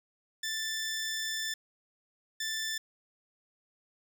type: tone bursts at uneven times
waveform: 15% pulse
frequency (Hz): 1765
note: A6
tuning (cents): +5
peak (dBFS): -26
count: 2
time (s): 0.43-1.54 / 2.4-2.78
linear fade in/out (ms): 5
effects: none